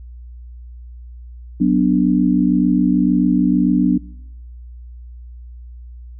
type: chord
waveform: sine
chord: B minor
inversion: second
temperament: equal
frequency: 185 / 246.9 / 293.7 Hz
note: F#3 / B3 / D4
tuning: 0 / 0 / 0 cents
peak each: -16 dBFS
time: 1.6-3.98 s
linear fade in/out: 10 ms
effects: noise-tail reverb RT60 0.8 s tail -23 dB re dry + added 60 Hz sine -33 dBFS peak until 6.19 s